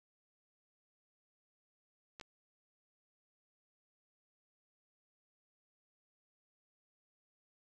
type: clicks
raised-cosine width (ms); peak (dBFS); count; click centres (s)
0.2; -30; 2; 2.198 / 2.212
effects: none